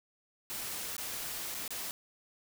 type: noise with dropouts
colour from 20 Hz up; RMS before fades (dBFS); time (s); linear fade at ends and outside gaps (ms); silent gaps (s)
white; -39; 0.5-1.91; 0; 0.966-0.981 / 1.544-1.548 / 1.678-1.706
effects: none